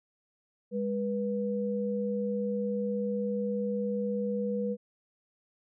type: tone pair together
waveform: sine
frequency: 204 / 487.4 Hz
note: G#3 / B4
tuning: -31 / -23 cents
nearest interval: octave + minor third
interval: 1508 cents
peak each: -31 / -31 dBFS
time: 0.71-4.77 s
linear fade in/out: 50 ms
effects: none